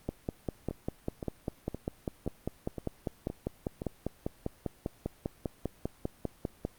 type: two click trains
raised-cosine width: 2 ms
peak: -18 / -23 dBFS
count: 34 / 7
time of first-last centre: 0.09-6.651 / 0.71-3.819 s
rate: 5.03 / 1.93 Hz
effects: pink hiss -60 dBFS RMS until 6.78 s + Opus 32 kbps